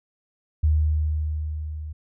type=tone with level ramp; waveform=sine; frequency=76.8 Hz; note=D#2; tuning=22 cents flat; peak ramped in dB=-15 to -31 dBFS; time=0.63-1.93 s; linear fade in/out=10 ms; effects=none